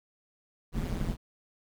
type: noise with amplitude modulation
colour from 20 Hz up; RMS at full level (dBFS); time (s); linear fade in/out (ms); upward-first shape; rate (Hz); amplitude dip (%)
brown; -28; 0.72-1.17; 50; sine; 175; 95
effects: none